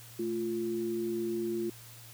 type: tone pair together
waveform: sine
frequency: 219.2 / 347.6 Hz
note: A3 / F4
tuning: -6 / -8 cents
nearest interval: minor sixth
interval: 798 cents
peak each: -37 / -31 dBFS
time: 0.19-1.7 s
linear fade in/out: 5 ms
effects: added 116 Hz sine -52 dBFS peak until 2.13 s + white hiss -52 dBFS RMS until 2.13 s